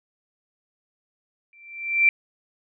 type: tone with exponential growth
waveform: sine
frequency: 2349 Hz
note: D7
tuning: in tune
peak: -11 dBFS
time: 1.53-2.09 s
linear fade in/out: 1 ms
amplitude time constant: 120 ms
effects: none